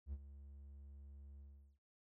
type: tone with ADSR envelope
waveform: triangle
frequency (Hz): 70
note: C#2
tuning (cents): +18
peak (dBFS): -38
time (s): 0.06-1.79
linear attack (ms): 68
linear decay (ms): 46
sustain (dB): -13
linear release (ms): 390
effects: none